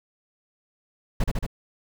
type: noise with echo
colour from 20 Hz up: brown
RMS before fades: -20 dBFS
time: 1.2-1.24 s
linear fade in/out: 5 ms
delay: 75 ms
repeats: 3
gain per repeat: -2 dB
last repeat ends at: 1.465 s
effects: none